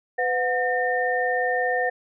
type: tone cluster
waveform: sine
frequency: 502 / 727 / 1814 Hz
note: B4 / F#5 / A#6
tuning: +28 / -31 / -48 cents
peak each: -25 dBFS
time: 0.18-1.9 s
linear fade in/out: 10 ms
effects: none